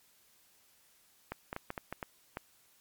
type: clicks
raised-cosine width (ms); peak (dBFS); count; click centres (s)
0.5; -22; 8; 1.32 / 1.529 / 1.564 / 1.704 / 1.778 / 1.926 / 2.028 / 2.371
effects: white hiss -66 dBFS RMS until 2.8 s + MP3 96 kbps